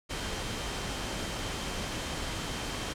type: tone in noise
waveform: sine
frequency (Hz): 3136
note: G7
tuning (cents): 0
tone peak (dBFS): -46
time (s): 0.09-2.94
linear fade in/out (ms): 20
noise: pink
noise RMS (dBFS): -35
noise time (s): 0.09-2.94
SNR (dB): -14
effects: low-pass 8000 Hz 12 dB/octave